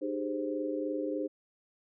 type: chord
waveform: sine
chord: Ab major seventh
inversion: second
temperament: equal with one note detuned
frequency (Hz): 303.1 / 392 / 415.3 / 523.3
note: Eb4 / G4 / Ab4 / C5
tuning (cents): -45 / 0 / 0 / 0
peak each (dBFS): -34 / -39 / -39 / -36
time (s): 0.01-1.28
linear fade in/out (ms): 20
effects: none